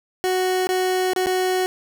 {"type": "tone with dropouts", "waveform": "30% pulse", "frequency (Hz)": 370, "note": "F#4", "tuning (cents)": 0, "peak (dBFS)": -16, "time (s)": [0.24, 1.66], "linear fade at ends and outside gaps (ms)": 0, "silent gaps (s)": [[0.67, 0.69], [1.134, 1.162], [1.26, 1.268]], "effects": []}